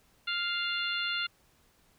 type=harmonic tone; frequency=698.5 Hz; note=F5; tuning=in tune; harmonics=2 / 3 / 4 / 5 / 6; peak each=-34 / -39 / -34 / -37 / -39 dBFS; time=0.27-1.27 s; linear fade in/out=10 ms; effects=pink hiss -66 dBFS RMS until 1.98 s